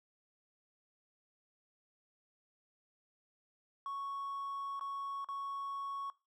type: tone with dropouts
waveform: triangle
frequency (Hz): 1108.7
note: C#6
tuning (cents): 0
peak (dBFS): -35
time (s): 3.86-6.1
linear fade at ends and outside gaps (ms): 1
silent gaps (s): 4.795-4.81 / 5.245-5.287
effects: noise-tail reverb RT60 0.3 s tail -23 dB re dry + tanh soft clip ceiling -33 dBFS